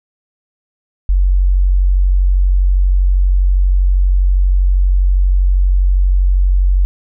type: tone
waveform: sine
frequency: 46.25 Hz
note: F#1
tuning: in tune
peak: -8 dBFS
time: 1.09-6.85 s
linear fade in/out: 0 ms
effects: none